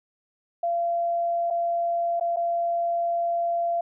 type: tone with dropouts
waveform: sine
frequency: 685 Hz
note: F5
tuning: 34 cents flat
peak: -22 dBFS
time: 0.63-3.81 s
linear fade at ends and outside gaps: 5 ms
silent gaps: 1.503-1.507 / 2.198-2.209 / 2.362-2.368 s
effects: none